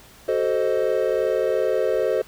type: chord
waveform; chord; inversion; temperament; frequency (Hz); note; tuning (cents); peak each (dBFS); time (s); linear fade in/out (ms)
triangle; F# diminished seventh; none; equal with one note detuned; 377.3 / 440 / 523.3 / 622.3; F#4 / A4 / C5 / Eb5; +34 / 0 / 0 / 0; -24 / -22 / -21 / -24; 0.28-2.22; 5
effects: pink hiss -48 dBFS RMS until 2.27 s